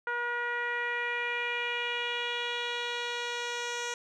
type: tone with low-pass filter sweep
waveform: 10% pulse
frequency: 479.7 Hz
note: A#4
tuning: 50 cents sharp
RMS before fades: -33 dBFS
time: 0.07-3.94 s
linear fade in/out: 2 ms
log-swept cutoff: 1500 to 5900 Hz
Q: 2.7
effects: none